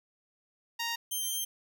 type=tone pair in turn; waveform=10% pulse; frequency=932.3 / 3149 Hz; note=A#5 / G7; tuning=0 / +7 cents; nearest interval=octave + major sixth; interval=2107 cents; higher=second; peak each=-23 dBFS; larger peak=neither; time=0.79-0.96 / 1.11-1.45 s; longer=second; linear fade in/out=10 ms; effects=none